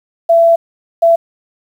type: tone bursts at uneven times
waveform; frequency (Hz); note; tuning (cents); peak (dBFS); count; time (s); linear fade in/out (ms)
sine; 670; E5; +28; -5; 2; 0.29-0.56 / 1.02-1.16; 10
effects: 7-bit